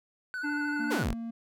triangle tone with vibrato, 1480 Hz, F#6, in tune, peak -31 dBFS, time 0.34-1.03 s, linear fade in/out 0 ms, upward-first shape square, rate 13 Hz, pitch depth 27 cents each way
harmonic tone, 293.7 Hz, D4, in tune, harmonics 1 / 3 / 5 / 7 / 9, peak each -31 / -41 / -45 / -48 / -50 dBFS, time 0.43-0.99 s, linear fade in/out 20 ms
triangle tone, 230 Hz, A#3, 23 cents flat, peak -32 dBFS, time 0.79-1.31 s, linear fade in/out 10 ms
sawtooth exponential sweep, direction down, 618 to 30.53 Hz, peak -24 dBFS, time 0.9-1.14 s, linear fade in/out 20 ms
effects none

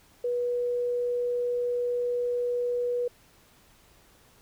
sine tone, 486.6 Hz, B4, 26 cents flat, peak -25 dBFS, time 0.24-3.08 s, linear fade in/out 5 ms, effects pink hiss -59 dBFS RMS until 4.41 s

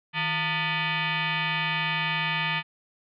sine tone with frequency modulation, 373.8 Hz, F#4, 18 cents sharp, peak -24 dBFS, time 0.13-2.63 s, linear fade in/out 50 ms, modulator 532 Hz, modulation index 5.4, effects none

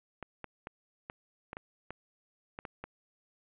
clicks, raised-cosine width 0.5 ms, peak -25 dBFS, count 10, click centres 0.227 / 0.443 / 0.671 / 1.099 / 1.531 / 1.569 / 1.906 / 2.589 / 2.652 / 2.84 s, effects resampled to 8000 Hz + 10-bit

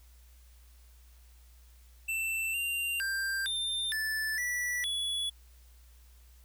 square tone with pitch steps, 2671 / 2779 / 1582 / 3597 / 1751 / 1957 / 3395 Hz, E7 / F7 / G6 / A7 / A6 / B6 / G#7, +22 / -9 / +15 / +37 / -9 / -16 / +37 cents, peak -31 dBFS, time 2.08-5.3 s, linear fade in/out 10 ms, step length 460 ms, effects added 60 Hz sine -54 dBFS peak until 6.44 s + white hiss -65 dBFS RMS until 6.44 s

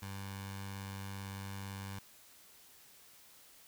15% pulse tone with notch filter, 97.8 Hz, G2, 4 cents flat, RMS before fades -44 dBFS, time 0.02-1.99 s, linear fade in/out 5 ms, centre 340 Hz, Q 0.63, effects white hiss -60 dBFS RMS until 3.67 s

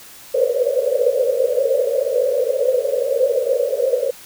white band-pass noise, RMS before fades -18 dBFS, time 0.34-4.11 s, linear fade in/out 10 ms, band 480 to 550 Hz, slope 96 dB/octave, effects white hiss -41 dBFS RMS until 4.25 s

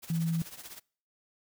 white noise with tremolo, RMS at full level -43 dBFS, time 0.02-0.8 s, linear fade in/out 20 ms, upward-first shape triangle, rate 16 Hz, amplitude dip 80%
sine tone, 164.81 Hz, E3, in tune, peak -27 dBFS, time 0.1-0.42 s, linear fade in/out 2 ms
effects noise-tail reverb RT60 0.5 s tail -26 dB re dry

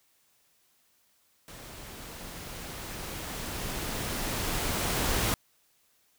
pink noise with level ramp, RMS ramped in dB -46 to -27 dBFS, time 1.48-5.34 s, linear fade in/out 0 ms, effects white hiss -68 dBFS RMS until 6.18 s

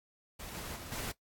pink noise with level steps, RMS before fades -45 / -43 / -47 / -39 dBFS, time 0.39-1.12 s, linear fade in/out 10 ms, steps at 0.54 / 0.76 / 0.92 s, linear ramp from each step 2 ms, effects noise-tail reverb RT60 0.1 s tail -17 dB re dry + AAC 64 kbps

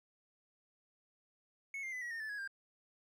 triangle tone with pitch steps, 2201 / 2102 / 2007 / 1916.1 / 1829.6 / 1746.9 / 1668 / 1592.7 Hz, C#7 / C7 / B6 / A#6 / A#6 / A6 / G#6 / G6, -13 / +7 / +27 / +47 / -33 / -13 / +7 / +27 cents, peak -38 dBFS, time 1.74-2.476 s, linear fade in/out 2 ms, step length 92 ms, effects none

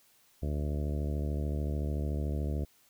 harmonic tone, 73.6 Hz, D2, 4 cents sharp, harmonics 1 / 2 / 3 / 4 / 5 / 6 / 7 / 8 / 9, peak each -31 / -37 / -41 / -43 / -45 / -47 / -48 / -49 / -50 dBFS, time 0.42-2.65 s, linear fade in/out 10 ms, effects white hiss -65 dBFS RMS until 2.89 s

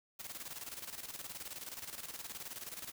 white noise with tremolo, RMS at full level -44 dBFS, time 0.19-2.92 s, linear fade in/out 10 ms, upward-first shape square, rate 19 Hz, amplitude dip 65%, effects none

